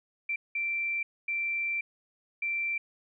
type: tone bursts at uneven times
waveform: sine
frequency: 2349 Hz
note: D7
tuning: in tune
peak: -28 dBFS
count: 4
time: 0.29-0.36 / 0.55-1.03 / 1.28-1.81 / 2.42-2.78 s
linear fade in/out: 5 ms
effects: none